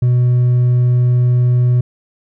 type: tone with hard clipping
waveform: sine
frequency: 123.47 Hz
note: B2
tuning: in tune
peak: -10 dBFS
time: 0.02-1.81 s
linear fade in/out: 5 ms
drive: 2 dB
effects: none